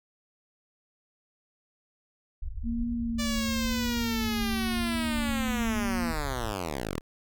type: low-pass noise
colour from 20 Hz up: pink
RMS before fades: -36 dBFS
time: 2.42-6.53 s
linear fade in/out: 10 ms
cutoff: 100 Hz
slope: 48 dB/octave
type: tone with vibrato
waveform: sine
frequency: 230.5 Hz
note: A#3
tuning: 19 cents flat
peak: -28 dBFS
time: 2.63-6.14 s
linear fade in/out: 50 ms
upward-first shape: triangle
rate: 0.95 Hz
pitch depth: 48 cents each way
type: linear sweep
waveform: 5% pulse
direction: down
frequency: 587.3 to 32.04 Hz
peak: -20 dBFS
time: 3.18-7.01 s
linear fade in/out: 20 ms
effects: none